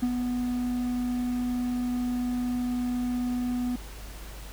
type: tone with ADSR envelope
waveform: triangle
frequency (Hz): 246.6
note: B3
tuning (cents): -2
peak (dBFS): -19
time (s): 0.02-3.76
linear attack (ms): 11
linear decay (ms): 55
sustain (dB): -5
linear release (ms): 6
effects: added 50 Hz sine -40 dBFS peak until 4.52 s + pink hiss -46 dBFS RMS until 4.52 s